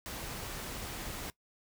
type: noise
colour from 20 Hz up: pink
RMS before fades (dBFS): -41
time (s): 0.06-1.3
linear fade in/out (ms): 0
effects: noise-tail reverb RT60 0.1 s tail -19 dB re dry